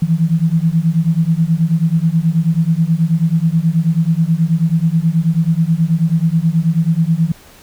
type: beating tone pair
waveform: sine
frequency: 159.4 / 168.7 Hz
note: D#3 / E3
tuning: +42 / +40 cents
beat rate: 9.3 Hz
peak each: -14 dBFS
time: 0.02-7.32 s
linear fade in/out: 5 ms
effects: pink hiss -43 dBFS RMS until 7.62 s